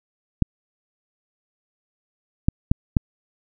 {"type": "clicks", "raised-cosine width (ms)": 5, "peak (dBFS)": -3, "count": 4, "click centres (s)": [0.423, 2.485, 2.715, 2.968], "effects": []}